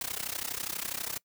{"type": "noise with amplitude modulation", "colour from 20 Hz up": "white", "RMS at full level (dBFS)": -32, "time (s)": [0.01, 1.18], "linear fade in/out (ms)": 2, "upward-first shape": "sine", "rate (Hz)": 32.2, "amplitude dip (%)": 90, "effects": ["noise-tail reverb RT60 0.1 s tail -23 dB re dry"]}